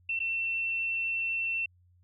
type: tone with dropouts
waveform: sine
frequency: 2696 Hz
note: E7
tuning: 38 cents sharp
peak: -28 dBFS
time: 0.09-1.66 s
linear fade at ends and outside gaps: 5 ms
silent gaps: 0.192-0.201 s
effects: added 89 Hz sine -60 dBFS peak until 2.03 s